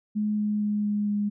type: tone with pitch steps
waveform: sine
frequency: 210.9 / 209.7 / 208.5 / 207.3 / 206.1 Hz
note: G#3 / G#3 / G#3 / G#3 / G#3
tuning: +27 / +17 / +7 / -3 / -13 cents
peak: -23 dBFS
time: 0.15-1.3 s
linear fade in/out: 20 ms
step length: 230 ms
effects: none